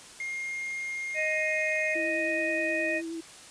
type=tone; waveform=triangle; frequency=2128 Hz; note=C7; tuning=29 cents sharp; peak=-30 dBFS; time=0.2-1.94 s; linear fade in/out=2 ms
type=harmonic tone; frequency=622.3 Hz; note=D#5; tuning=in tune; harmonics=1 / 3 / 4; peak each=-31 / -31 / -31 dBFS; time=1.14-3.02 s; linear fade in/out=50 ms
type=tone with vibrato; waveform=sine; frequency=329.6 Hz; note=E4; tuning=in tune; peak=-33 dBFS; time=1.95-3.21 s; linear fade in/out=10 ms; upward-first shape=sine; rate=9.5 Hz; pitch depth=20 cents each way
effects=white hiss -48 dBFS RMS until 3.5 s + resampled to 22050 Hz